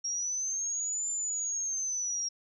sine linear two-way sweep, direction up then down, 5588 to 7180 to 5588 Hz, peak -30 dBFS, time 0.04-2.29 s, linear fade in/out 10 ms, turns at 1.1 s, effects none

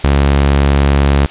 sawtooth tone, 70 Hz, C#2, 18 cents sharp, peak -4 dBFS, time 0.04-1.26 s, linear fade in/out 0 ms, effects white hiss -31 dBFS RMS until 1.3 s + resampled to 8000 Hz

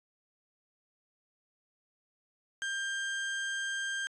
35% pulse tone, 1590 Hz, G6, 24 cents sharp, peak -31 dBFS, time 2.62-4.07 s, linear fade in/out 0 ms, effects resampled to 22050 Hz

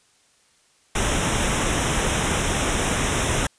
pink band-stop noise, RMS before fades -22 dBFS, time 0.95-3.47 s, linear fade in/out 5 ms, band 3800 to 5400 Hz, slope 96 dB/octave, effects white hiss -60 dBFS RMS until 3.58 s + resampled to 22050 Hz

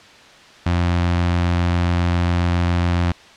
sawtooth tone with notch filter, 87.31 Hz, F2, in tune, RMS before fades -18 dBFS, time 0.66-3.12 s, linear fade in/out 5 ms, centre 440 Hz, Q 1.9, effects white hiss -44 dBFS RMS until 3.36 s + low-pass 4000 Hz 12 dB/octave

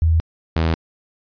sine / sawtooth tone pair in turn, 81.3 / 81.3 Hz, E2 / E2, -23 / -23 cents, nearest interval unison, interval 0 cents, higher neither, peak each -12 dBFS, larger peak neither, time 0.02-0.2 / 0.56-0.74 s, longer neither, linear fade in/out 0 ms, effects resampled to 11025 Hz

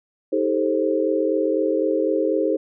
sine chord, A half-diminished seventh, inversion second, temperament just, 316.8 / 396 / 440 / 528 Hz, Eb4 / G4 / A4 / C5, +31 / +18 / 0 / +16 cents, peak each -23 / -24 / -24 / -23 dBFS, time 0.32-2.57 s, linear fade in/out 10 ms, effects none

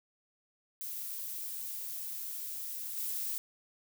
violet noise with level steps, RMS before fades -40 / -36 dBFS, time 0.81-3.38 s, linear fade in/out 0 ms, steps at 2.96 s, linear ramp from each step 20 ms, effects none

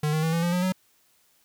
square tone with pitch steps, 150.9 / 156.22 / 161.73 / 167.43 / 173.34 / 179.45 / 185.78 Hz, D3 / D#3 / E3 / E3 / F3 / F3 / F#3, +47 / +7 / -33 / +27 / -13 / +47 / +7 cents, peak -23 dBFS, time 0.03-0.723 s, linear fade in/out 5 ms, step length 99 ms, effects white hiss -64 dBFS RMS until 1.44 s

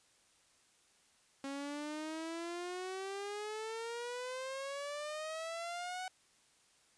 sawtooth exponential sweep, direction up, 272.6 to 749 Hz, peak -36 dBFS, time 1.44-6.08 s, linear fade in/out 2 ms, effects white hiss -69 dBFS RMS until 6.97 s + resampled to 22050 Hz

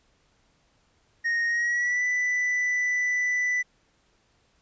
triangle tone with pitch glide, 1862 to 1984.1 Hz, A#6 to B6, -2 to +7 cents, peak -21 dBFS, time 1.24-3.63 s, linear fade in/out 20 ms, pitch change +109 cents, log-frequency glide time 1.47-2.04 s, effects pink hiss -66 dBFS RMS until 4.61 s + resampled to 16000 Hz

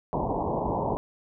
white low-pass noise, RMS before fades -28 dBFS, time 0.13-0.97 s, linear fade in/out 0 ms, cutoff 1000 Hz, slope 96 dB/octave, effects none

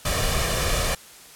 pink noise with comb filter, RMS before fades -23 dBFS, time 0.05-0.95 s, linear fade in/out 5 ms, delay 1.7 ms, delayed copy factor +0.6, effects white hiss -46 dBFS RMS until 1.35 s + low-pass 12000 Hz 12 dB/octave

